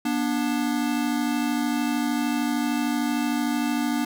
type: tone pair together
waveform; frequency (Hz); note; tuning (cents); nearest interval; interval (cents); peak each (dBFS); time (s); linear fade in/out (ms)
square; 240.5 / 293.7; B3 / D4; -46 / 0; minor third; 346; -26; 0.05-4.05; 5
effects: none